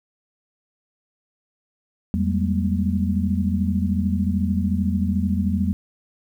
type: tone cluster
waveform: sine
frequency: 85.1 / 191.8 / 205.3 / 234.4 Hz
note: F2 / G3 / G#3 / A#3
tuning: -44 / -37 / -20 / +10 cents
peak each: -23 / -23 / -25 / -27 dBFS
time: 2.14-5.73 s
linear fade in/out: 0 ms
effects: 9-bit